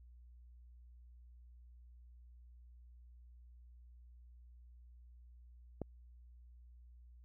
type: click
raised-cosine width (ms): 2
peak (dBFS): -26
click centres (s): 5.817
effects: added 60 Hz sine -56 dBFS peak until 7.24 s